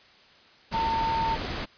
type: tone in noise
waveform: sine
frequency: 904 Hz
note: A5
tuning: 47 cents sharp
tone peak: -24 dBFS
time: 0.73-1.36 s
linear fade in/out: 20 ms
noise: pink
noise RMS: -32 dBFS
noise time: 0.71-1.66 s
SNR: +5 dB
effects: white hiss -55 dBFS RMS until 1.77 s + resampled to 11025 Hz